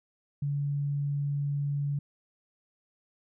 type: tone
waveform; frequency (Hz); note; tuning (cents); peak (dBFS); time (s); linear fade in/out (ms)
sine; 142.9; D3; -47; -27; 0.42-1.99; 5
effects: none